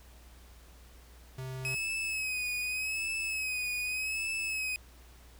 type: tone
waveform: square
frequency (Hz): 130.5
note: C3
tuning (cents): -4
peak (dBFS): -38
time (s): 1.38-1.75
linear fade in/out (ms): 5
type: tone with vibrato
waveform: 40% pulse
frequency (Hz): 2544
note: D#7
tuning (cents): +38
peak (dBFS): -31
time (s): 1.65-4.76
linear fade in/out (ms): 0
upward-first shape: sine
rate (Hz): 0.84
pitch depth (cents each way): 55
effects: added 60 Hz sine -53 dBFS peak until 5.39 s + pink hiss -59 dBFS RMS until 5.39 s